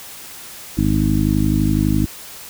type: harmonic tone with a mistuned harmonic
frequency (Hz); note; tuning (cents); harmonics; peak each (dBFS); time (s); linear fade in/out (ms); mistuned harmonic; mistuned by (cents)
51.91; G#1; 0; 1 / 2 / 3 / 4 / 5 / 6; -21 / -21 / -21 / -21 / -21 / -21; 0.77-2.06; 10; 1; +59
effects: white hiss -36 dBFS RMS until 2.49 s